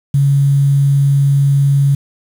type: tone with quantisation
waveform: sine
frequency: 139.8 Hz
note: C#3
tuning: 15 cents sharp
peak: -8 dBFS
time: 0.14-1.95 s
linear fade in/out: 5 ms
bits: 6
effects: none